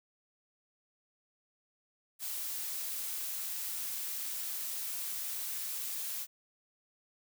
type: noise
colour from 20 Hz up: blue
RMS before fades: -38 dBFS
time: 2.19-6.27 s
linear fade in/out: 50 ms
effects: none